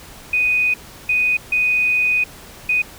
sine tone bursts at uneven times, 2489 Hz, D#7, in tune, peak -14 dBFS, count 4, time 0.33-0.74 / 1.09-1.37 / 1.52-2.24 / 2.69-2.82 s, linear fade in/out 5 ms, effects pink hiss -40 dBFS RMS until 2.98 s

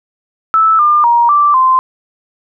sine tone with pitch steps, 1312 / 1200 / 945 / 1171 / 1038 Hz, E6 / D6 / A#5 / D6 / C6, -9 / +37 / +23 / -5 / -14 cents, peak -6 dBFS, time 0.54-1.79 s, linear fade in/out 0 ms, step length 250 ms, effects none

